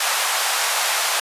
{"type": "band-pass noise", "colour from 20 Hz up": "pink", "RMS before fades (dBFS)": -21, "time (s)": [0, 1.2], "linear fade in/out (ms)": 5, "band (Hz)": [720, 13000], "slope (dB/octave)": 24, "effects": ["resampled to 32000 Hz"]}